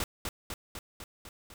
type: noise with echo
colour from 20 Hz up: pink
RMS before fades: -32 dBFS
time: 0-0.04 s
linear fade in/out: 2 ms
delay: 250 ms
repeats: 6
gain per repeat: -3 dB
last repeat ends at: 1.54 s
effects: none